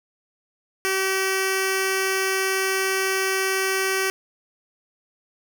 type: tone with notch filter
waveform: 10% pulse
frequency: 383 Hz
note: G4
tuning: 40 cents flat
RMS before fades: -23 dBFS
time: 0.85-4.1 s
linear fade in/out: 0 ms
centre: 870 Hz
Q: 1.1
effects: none